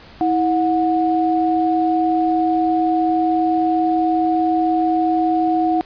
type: tone pair together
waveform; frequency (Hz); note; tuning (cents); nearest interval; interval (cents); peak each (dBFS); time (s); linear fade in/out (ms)
sine; 324 / 729.5; E4 / F#5; -30 / -25; octave + major second; 1405; -17; 0.21-5.81; 0
effects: pink hiss -43 dBFS RMS until 5.85 s + resampled to 11025 Hz